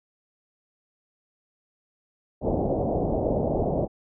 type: low-pass noise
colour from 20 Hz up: white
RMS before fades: -25 dBFS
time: 2.41-3.88 s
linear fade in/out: 50 ms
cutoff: 720 Hz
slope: 48 dB/octave
effects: none